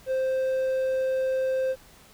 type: tone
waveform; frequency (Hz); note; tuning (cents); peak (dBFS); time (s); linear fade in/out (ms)
triangle; 523.3; C5; 0; -21; 0.06-1.76; 50
effects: pink hiss -53 dBFS RMS until 2.13 s